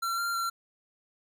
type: tone with pitch steps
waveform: square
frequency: 1360 / 1385 / 1365 Hz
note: F6 / F6 / F6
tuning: -46 / -15 / -40 cents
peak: -29 dBFS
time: 0.02-0.5 s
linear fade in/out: 10 ms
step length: 160 ms
effects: none